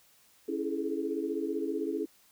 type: chord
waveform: sine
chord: A major seventh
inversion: first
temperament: equal with one note detuned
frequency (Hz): 277.2 / 329.6 / 415.3 / 430.9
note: C#4 / E4 / G#4 / A4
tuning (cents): 0 / 0 / 0 / -36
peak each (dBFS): -36 / -34 / -36 / -37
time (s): 0.48-2.06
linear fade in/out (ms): 10
effects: white hiss -63 dBFS RMS until 2.31 s